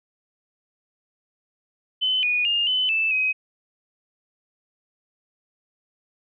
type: tone with pitch steps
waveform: sine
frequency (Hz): 3037 / 2462 / 2823 / 3024 / 2638 / 2528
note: F#7 / D#7 / F7 / F#7 / E7 / D#7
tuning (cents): +44 / -19 / +18 / +37 / +1 / +27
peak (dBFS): -19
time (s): 2.01-3.33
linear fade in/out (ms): 20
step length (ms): 220
effects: none